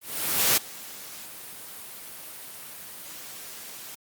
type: noise with ADSR envelope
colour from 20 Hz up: white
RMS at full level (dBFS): -20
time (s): 0.01-3.95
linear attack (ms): 560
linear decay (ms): 12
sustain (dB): -21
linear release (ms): 5
effects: high-pass 100 Hz 12 dB/octave + Opus 32 kbps